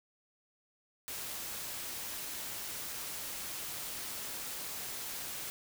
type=noise; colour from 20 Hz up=white; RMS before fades=-41 dBFS; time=1.08-5.5 s; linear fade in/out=0 ms; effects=none